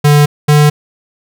square tone pair in turn, 146.83 / 148.54 Hz, D3 / D3, 0 / +20 cents, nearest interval unison, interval 20 cents, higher second, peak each -5 dBFS, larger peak neither, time 0.04-0.26 / 0.48-0.7 s, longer neither, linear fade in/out 10 ms, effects none

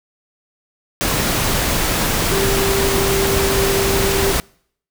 sine tone in noise, 392 Hz, G4, in tune, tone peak -18 dBFS, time 2.32-4.32 s, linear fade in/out 0 ms, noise pink, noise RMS -18 dBFS, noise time 1.01-4.4 s, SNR -3 dB, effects noise-tail reverb RT60 0.6 s tail -26 dB re dry

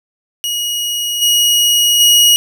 sawtooth tone with level steps, 2896 Hz, F#7, 38 cents flat, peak -13 / -6 / -3 dBFS, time 0.44-2.36 s, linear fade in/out 0 ms, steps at 1.21 / 1.99 s, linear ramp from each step 20 ms, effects none

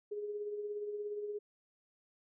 sine tone with tremolo, 415.3 Hz, G#4, in tune, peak -35 dBFS, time 0.11-1.39 s, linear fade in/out 10 ms, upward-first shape triangle, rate 17 Hz, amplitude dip 50%, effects none

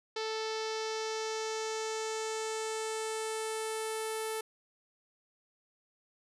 sawtooth tone with low-pass filter sweep, 440 Hz, A4, in tune, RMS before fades -36 dBFS, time 0.16-4.41 s, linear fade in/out 5 ms, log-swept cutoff 4800 to 11000 Hz, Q 2.6, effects none

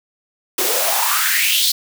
white noise with high-pass filter sweep, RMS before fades -17 dBFS, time 0.58-1.72 s, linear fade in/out 5 ms, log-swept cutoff 340 to 4300 Hz, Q 4.7, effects none

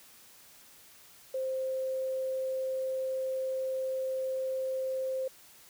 sine tone, 524 Hz, C5, 2 cents sharp, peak -30 dBFS, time 1.34-5.28 s, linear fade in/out 5 ms, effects white hiss -56 dBFS RMS until 5.69 s

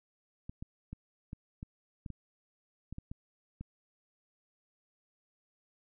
clicks, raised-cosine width 5 ms, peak -29 dBFS, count 11, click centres 0.495 / 0.625 / 0.93 / 1.331 / 1.629 / 2.062 / 2.103 / 2.926 / 2.984 / 3.115 / 3.61 s, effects none

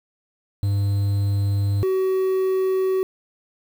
triangle tone pair in turn, 100.1 / 377.9 Hz, G2 / F#4, +37 / +37 cents, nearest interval octave + major seventh, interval 2300 cents, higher second, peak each -16 dBFS, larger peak neither, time 0.63-1.83 / 1.83-3.03 s, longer neither, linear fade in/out 0 ms, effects 7-bit

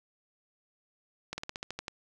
slowing click train, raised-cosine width 0.2 ms, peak -19 dBFS, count 9, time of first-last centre 1.33-1.881 s, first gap 50 ms, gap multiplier 1.09, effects none

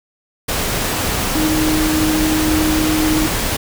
sine tone in noise, 311.1 Hz, D#4, in tune, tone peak -15 dBFS, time 1.35-3.27 s, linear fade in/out 10 ms, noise pink, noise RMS -19 dBFS, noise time 0.48-3.57 s, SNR +1 dB, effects none

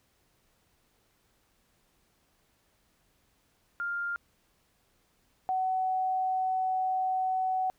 sine tone pair in turn, 1400 / 750.2 Hz, F6 / F#5, +4 / +24 cents, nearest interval major seventh, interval 1080 cents, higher first, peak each -30 / -26 dBFS, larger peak second, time 3.8-4.16 / 5.49-7.7 s, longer second, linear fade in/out 0 ms, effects pink hiss -70 dBFS RMS until 7.78 s

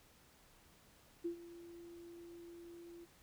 sine tone with ADSR envelope, 342 Hz, F4, 36 cents flat, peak -35 dBFS, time 1.24-3.06 s, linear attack 16 ms, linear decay 98 ms, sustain -16 dB, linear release 27 ms, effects pink hiss -66 dBFS RMS until 3.22 s

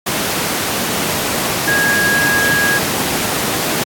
sine tone in noise, 1645 Hz, G#6, 17 cents flat, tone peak -13 dBFS, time 1.67-2.79 s, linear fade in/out 10 ms, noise pink, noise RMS -17 dBFS, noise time 0.06-3.84 s, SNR +1 dB, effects high-pass 150 Hz 12 dB/octave + AAC 64 kbps

